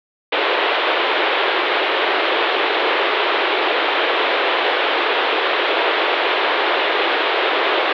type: band-pass noise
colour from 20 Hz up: pink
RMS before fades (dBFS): -18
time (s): 0.32-7.93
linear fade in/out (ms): 5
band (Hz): 350 to 3700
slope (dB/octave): 48
effects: none